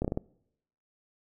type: slowing click train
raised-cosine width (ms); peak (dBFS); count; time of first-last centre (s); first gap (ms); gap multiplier
2; -16; 5; 0.02-0.174; 26; 1.27
effects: noise-tail reverb RT60 0.8 s tail -25 dB re dry